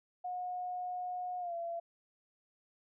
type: tone with pitch glide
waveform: sine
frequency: 724 to 679.4 Hz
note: F#5 to F5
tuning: -38 to -48 cents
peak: -36 dBFS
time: 0.24-1.8 s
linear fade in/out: 10 ms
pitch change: -110 cents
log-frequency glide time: 1.39-1.54 s
effects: none